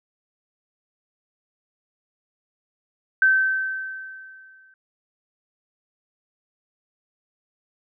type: tone with exponential decay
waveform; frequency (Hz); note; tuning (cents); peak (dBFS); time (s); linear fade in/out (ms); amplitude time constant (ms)
sine; 1544; G6; -27; -12; 3.22-4.74; 2; 330
effects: none